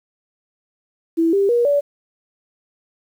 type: tone with pitch steps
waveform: sine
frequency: 329.6 / 396.5 / 477 / 573.9 Hz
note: E4 / G4 / A#4 / D5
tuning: 0 / +20 / +40 / -40 cents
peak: -13 dBFS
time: 1.17-1.81 s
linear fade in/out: 20 ms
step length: 160 ms
effects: 8-bit